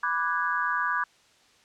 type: chord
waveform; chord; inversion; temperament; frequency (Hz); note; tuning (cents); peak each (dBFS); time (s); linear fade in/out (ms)
sine; G# half-diminished seventh; first; equal with one note detuned; 987.8 / 1174.7 / 1480 / 1648.8; B5 / D6 / F#6 / G#6; 0 / 0 / 0 / -13; -31 / -29 / -31 / -29; 0.03-1.04; 5
effects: white hiss -60 dBFS RMS until 1.64 s + low-pass 6000 Hz 12 dB/octave